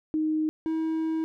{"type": "tone pair in turn", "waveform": ["sine", "triangle"], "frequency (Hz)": [311.1, 320.4], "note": ["D#4", "E4"], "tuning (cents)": [0, -49], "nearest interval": "minor second", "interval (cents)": 51, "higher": "second", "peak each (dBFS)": -23, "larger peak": "neither", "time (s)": [[0.14, 0.49], [0.66, 1.24]], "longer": "second", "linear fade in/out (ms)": 0, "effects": []}